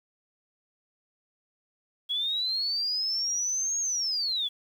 sine linear two-way sweep, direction up then down, 3322 to 6600 to 3322 Hz, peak -26 dBFS, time 2.09-4.49 s, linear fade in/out 20 ms, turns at 3.79 s, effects 9-bit

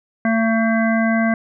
harmonic tone, 225.1 Hz, A3, 40 cents sharp, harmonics 1 / 3 / 5 / 7 / 9, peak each -16 / -21 / -29 / -24 / -27 dBFS, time 0.25-1.34 s, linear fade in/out 2 ms, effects none

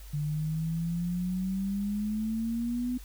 sine exponential sweep, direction up, 146.2 to 251.1 Hz, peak -28 dBFS, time 0.13-2.98 s, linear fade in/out 10 ms, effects added 50 Hz sine -43 dBFS peak until 3.04 s + white hiss -54 dBFS RMS until 3.04 s

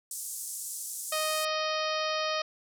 white band-pass noise, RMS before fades -38 dBFS, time 0.11-1.45 s, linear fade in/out 2 ms, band 6600 to 11000 Hz, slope 24 dB/octave
harmonic tone, 622.3 Hz, D#5, in tune, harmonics 1 / 2 / 3 / 4 / 5 / 6 / 7 / 8 / 9, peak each -32 / -33 / -39 / -38 / -39 / -41 / -40 / -40 / -43 dBFS, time 1.12-2.42 s, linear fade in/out 5 ms
effects none

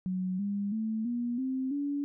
sine tone with pitch steps, 185 / 201.7 / 220 / 239.9 / 261.6 / 285.3 Hz, F#3 / G3 / A3 / A#3 / C4 / C#4, 0 / +50 / 0 / +50 / 0 / +50 cents, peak -29 dBFS, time 0.06-2.04 s, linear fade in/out 0 ms, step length 330 ms, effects none

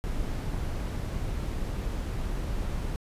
brown noise, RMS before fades -31 dBFS, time 0.04-2.96 s, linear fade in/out 0 ms, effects resampled to 32000 Hz

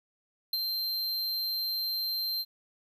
square tone with ADSR envelope, 4144 Hz, C8, 17 cents flat, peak -26 dBFS, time 0.53-2.45 s, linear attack 3 ms, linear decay 33 ms, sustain -4 dB, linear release 44 ms, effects 11-bit

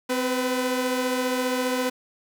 sawtooth tone pair together, 257.1 / 499.3 Hz, C4 / B4, -30 / +19 cents, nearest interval major seventh, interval 1149 cents, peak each -22 / -22 dBFS, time 0.09-1.9 s, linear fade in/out 10 ms, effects none

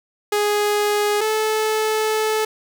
sawtooth tone pair in turn, 415.3 / 434.4 Hz, G#4 / A4, 0 / -22 cents, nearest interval minor second, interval 78 cents, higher second, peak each -13 / -14 dBFS, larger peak first, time 0.32-1.21 / 1.21-2.45 s, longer second, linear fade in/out 5 ms, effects none

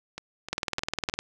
two click trains, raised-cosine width 0.2 ms, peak -10 / -19 dBFS, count 14 / 4, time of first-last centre 0.53-1.19 / 0.18-1.097 s, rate 19.7 / 3.27 Hz, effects none

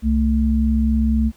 sine tone pair together, 66 / 222 Hz, C2 / A3, +16 / +16 cents, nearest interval octave + major sixth, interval 2100 cents, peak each -17 dBFS, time 0.02-1.32 s, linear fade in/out 50 ms, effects pink hiss -54 dBFS RMS until 1.36 s

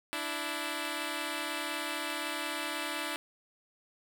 5% pulse tone pair together, 293.6 / 329.6 Hz, D4 / E4, 0 / 0 cents, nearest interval major second, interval 200 cents, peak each -25 dBFS, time 0.13-3.16 s, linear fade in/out 0 ms, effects none

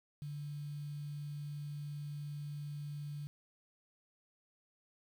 sine tone with quantisation, 146.2 Hz, D3, 7 cents flat, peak -40 dBFS, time 0.22-3.27 s, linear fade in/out 0 ms, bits 10, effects none

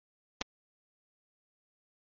clicks, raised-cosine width 0.2 ms, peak -15 dBFS, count 2, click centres 0.413 / 0.417 s, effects MP3 32 kbps

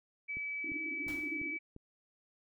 sine tone, 2294 Hz, D7, 41 cents flat, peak -36 dBFS, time 0.28-1.59 s, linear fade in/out 20 ms
click train, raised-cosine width 3 ms, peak -36 dBFS, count 5, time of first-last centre 0.37-1.764 s, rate 2.87 Hz
pink band-pass noise, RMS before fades -45 dBFS, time 0.64-1.57 s, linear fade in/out 5 ms, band 280 to 330 Hz, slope 96 dB/octave
pink noise with exponential decay, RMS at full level -46 dBFS, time 1.08-1.48 s, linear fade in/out 1 ms, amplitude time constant 85 ms
effects none

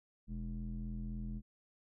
square tone with low-pass filter, 41.89 Hz, E1, 29 cents sharp, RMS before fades -41 dBFS, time 0.27-1.42 s, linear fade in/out 50 ms, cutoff 200 Hz, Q 4.2, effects none

